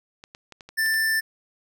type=clicks; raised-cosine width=0.2 ms; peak=-25 dBFS; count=7; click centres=0.239 / 0.349 / 0.523 / 0.608 / 0.69 / 0.861 / 0.941 s
type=tone; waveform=square; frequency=1774 Hz; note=A6; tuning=14 cents sharp; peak=-21 dBFS; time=0.77-1.21 s; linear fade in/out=20 ms
effects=none